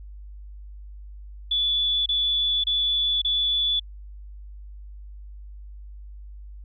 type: tone bursts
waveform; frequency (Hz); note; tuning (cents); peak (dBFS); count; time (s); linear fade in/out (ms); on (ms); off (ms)
sine; 3451; A7; -34; -20; 4; 1.51-3.797; 5; 550; 29
effects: added 50 Hz sine -38 dBFS peak until 6.64 s